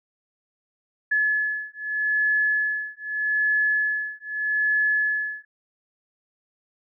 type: beating tone pair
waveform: sine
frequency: 1711 / 1711.81 Hz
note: A6 / A6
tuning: -49 / -48 cents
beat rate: 0.81 Hz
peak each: -24 dBFS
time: 1.11-5.45 s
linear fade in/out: 10 ms
effects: none